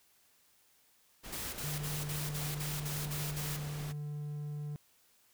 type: noise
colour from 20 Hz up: pink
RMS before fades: -46 dBFS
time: 1.23-3.93 s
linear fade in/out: 20 ms
type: noise bursts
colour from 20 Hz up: white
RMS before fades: -41 dBFS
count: 9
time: 1.32-3.57 s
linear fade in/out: 10 ms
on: 210 ms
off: 45 ms
type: tone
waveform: triangle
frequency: 147.8 Hz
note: D3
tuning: 11 cents sharp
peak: -35 dBFS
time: 1.64-4.76 s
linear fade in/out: 0 ms
effects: white hiss -68 dBFS RMS until 5.33 s